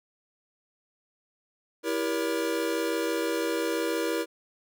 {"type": "chord", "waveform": "square", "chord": "E diminished seventh", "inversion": "none", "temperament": "just", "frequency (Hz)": [329.6, 395.6, 474.7, 569.6], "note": ["E4", "G4", "Bb4", "Db5"], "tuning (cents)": [0, 16, 31, 47], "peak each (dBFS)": [-31, -35, -31, -36], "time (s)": [1.83, 4.26], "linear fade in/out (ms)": 50, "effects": []}